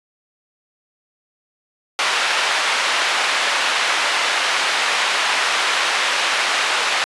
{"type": "band-pass noise", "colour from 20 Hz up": "white", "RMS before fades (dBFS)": -19, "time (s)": [1.99, 7.04], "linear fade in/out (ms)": 0, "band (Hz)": [720, 2900], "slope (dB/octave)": 12, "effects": ["resampled to 24000 Hz"]}